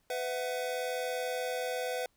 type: chord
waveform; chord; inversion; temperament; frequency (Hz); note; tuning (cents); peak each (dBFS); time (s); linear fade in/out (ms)
square; B suspended fourth; none; equal with one note detuned; 502.2 / 659.3 / 740; B4 / E5 / F#5; +29 / 0 / 0; -35 / -40 / -40; 0.1-2.06; 2
effects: pink hiss -73 dBFS RMS until 2.16 s